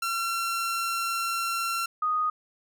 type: tone pair in turn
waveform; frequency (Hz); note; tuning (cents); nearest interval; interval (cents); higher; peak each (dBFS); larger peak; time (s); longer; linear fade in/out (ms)
sawtooth / sine; 1361 / 1241.8; F6 / D#6; -45 / -4; major second; 159; first; -23 / -23; neither; 0.02-1.86 / 2.02-2.3; first; 5
effects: none